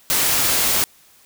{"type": "noise", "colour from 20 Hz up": "white", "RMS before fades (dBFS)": -18, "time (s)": [0.1, 0.84], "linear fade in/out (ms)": 0, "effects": ["white hiss -52 dBFS RMS until 1.25 s"]}